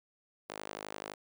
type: tone with high-pass filter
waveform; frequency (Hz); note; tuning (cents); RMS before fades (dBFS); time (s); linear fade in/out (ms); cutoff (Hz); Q
sawtooth; 51.8; G#1; -4; -44; 0.49-1.14; 5; 490; 1
effects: none